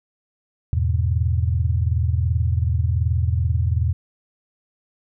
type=chord; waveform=sine; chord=E major; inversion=none; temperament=equal with one note detuned; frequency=82.41 / 105.09 / 123.47 Hz; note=E2 / G#2 / B2; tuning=0 / +21 / 0 cents; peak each=-19 / -23 / -24 dBFS; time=0.73-3.93 s; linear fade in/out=0 ms; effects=none